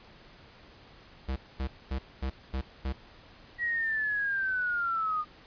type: tone bursts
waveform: square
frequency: 66 Hz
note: C2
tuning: 16 cents sharp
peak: -30 dBFS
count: 6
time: 1.28-2.928 s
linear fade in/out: 10 ms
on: 83 ms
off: 230 ms
type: linear sweep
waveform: sine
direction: down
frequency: 1922 to 1213 Hz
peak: -27 dBFS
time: 3.58-5.25 s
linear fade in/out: 50 ms
effects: pink hiss -54 dBFS RMS until 5.46 s + resampled to 11025 Hz